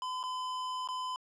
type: tone with dropouts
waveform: square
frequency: 1015 Hz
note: B5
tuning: 47 cents sharp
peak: -35 dBFS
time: 0.02-1.16 s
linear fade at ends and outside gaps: 1 ms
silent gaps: 0.23-0.237 / 0.875-0.887 s
effects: low-pass 6000 Hz 12 dB/octave